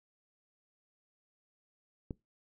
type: click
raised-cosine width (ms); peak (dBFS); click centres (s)
3; -25; 2.108
effects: noise-tail reverb RT60 0.2 s tail -22 dB re dry